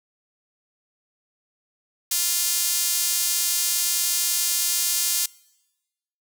sawtooth tone with high-pass filter, 349.2 Hz, F4, in tune, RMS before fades -23 dBFS, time 2.11-5.26 s, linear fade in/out 5 ms, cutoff 6500 Hz, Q 0.8, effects noise-tail reverb RT60 1.0 s tail -24 dB re dry

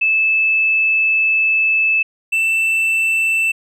sine / triangle tone pair in turn, 2620 / 2661 Hz, E7 / E7, -11 / +16 cents, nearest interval unison, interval 27 cents, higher second, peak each -12 dBFS, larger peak neither, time 0.01-2.03 / 2.32-3.52 s, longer first, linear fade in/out 10 ms, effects none

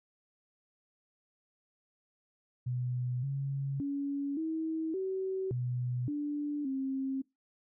sine tone with pitch steps, 124.4 / 137.9 / 281.4 / 320.4 / 380 / 123.8 / 293 / 267.5 Hz, B2 / C#3 / C#4 / E4 / F#4 / B2 / D4 / C4, +13 / -9 / +26 / -49 / +46 / +5 / -4 / +38 cents, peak -31 dBFS, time 2.66-7.22 s, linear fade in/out 10 ms, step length 570 ms, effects noise-tail reverb RT60 0.2 s tail -22 dB re dry

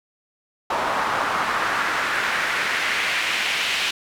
pink noise with band-pass filter sweep, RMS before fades -23 dBFS, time 0.7-3.91 s, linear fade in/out 5 ms, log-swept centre 990 to 2800 Hz, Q 1.8, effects none

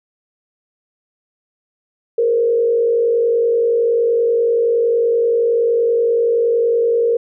sine tone with frequency modulation, 466.2 Hz, A#4, in tune, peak -12 dBFS, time 2.18-7.17 s, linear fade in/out 5 ms, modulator 50.6 Hz, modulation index 0.59, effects none

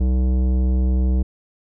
triangle tone with tanh clipping, 63.5 Hz, B1, 49 cents sharp, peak -17 dBFS, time 0-1.23 s, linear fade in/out 10 ms, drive 18 dB, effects none

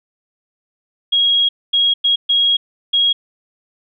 sine tone bursts at uneven times, 3293 Hz, G#7, 15 cents flat, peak -11 dBFS, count 5, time 1.12-1.49 / 1.73-1.94 / 2.04-2.16 / 2.29-2.57 / 2.93-3.13 s, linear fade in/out 10 ms, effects none

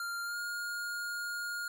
square tone with pitch glide, 1393 to 1422.3 Hz, F6 to F6, -5 to +31 cents, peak -36 dBFS, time 0-1.68 s, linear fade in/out 2 ms, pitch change +36 cents, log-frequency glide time 0.23-0.38 s, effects none

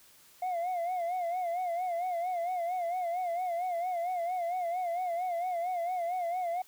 sine tone with vibrato, 707 Hz, F5, 21 cents sharp, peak -27 dBFS, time 0.42-6.62 s, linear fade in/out 5 ms, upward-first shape sine, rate 4.4 Hz, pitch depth 88 cents each way, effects tanh soft clip ceiling -29 dBFS + white hiss -59 dBFS RMS until 6.67 s

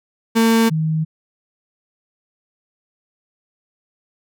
35% pulse / sine tone pair in turn, 226.6 / 157.89 Hz, A#3 / D#3, -49 / +26 cents, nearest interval tritone, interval 625 cents, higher first, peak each -10 / -16 dBFS, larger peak first, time 0.35-0.7 / 0.7-1.05 s, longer neither, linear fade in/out 20 ms, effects none

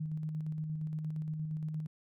sine tone with tremolo, 155.5 Hz, D#3, 1 cent flat, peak -33 dBFS, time 0-1.87 s, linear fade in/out 10 ms, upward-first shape square, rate 8.6 Hz, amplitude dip 30%, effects none

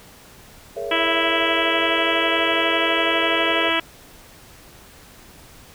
sine chord, A# half-diminished seventh, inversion third, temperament just, 419.5 / 466.2 / 559.4 / 671.3 Hz, G#4 / A#4 / C#5 / E5, +17 / 0 / +16 / +31 cents, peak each -31 dBFS, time 0.76-3.7 s, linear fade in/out 10 ms
harmonic tone, 329.6 Hz, E4, in tune, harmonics 1 / 2 / 3 / 4 / 5 / 6 / 7 / 8 / 9 / 10, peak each -27 / -27 / -27 / -27 / -27 / -27 / -27 / -27 / -27 / -27 dBFS, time 0.91-3.8 s, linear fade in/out 5 ms
effects pink hiss -46 dBFS RMS until 5.74 s

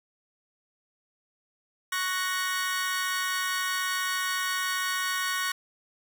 sawtooth chord, F# major, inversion second, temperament equal, 1108.7 / 1480 / 1864.7 Hz, C#6 / F#6 / A#6, 0 / 0 / 0 cents, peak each -28 dBFS, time 1.92-5.52 s, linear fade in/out 5 ms, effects none

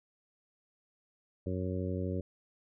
harmonic tone, 92.2 Hz, F#2, 6 cents flat, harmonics 1 / 2 / 3 / 4 / 5 / 6, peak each -35 / -38 / -40 / -41 / -42 / -43 dBFS, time 1.46-2.21 s, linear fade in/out 5 ms, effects none

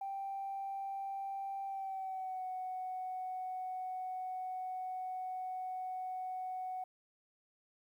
sine tone with pitch glide, 784 to 742.6 Hz, G5 to F#5, 0 to +6 cents, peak -37 dBFS, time 0.01-6.84 s, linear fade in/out 5 ms, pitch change -94 cents, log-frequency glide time 1.66-2.44 s, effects tanh soft clip ceiling -33 dBFS + 12-bit

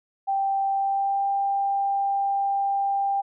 sine tone with pitch glide, 784 to 793.1 Hz, G5 to G5, 0 to +20 cents, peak -21 dBFS, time 0.27-3.22 s, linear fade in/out 20 ms, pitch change +20 cents, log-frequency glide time 0.7-1.27 s, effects none

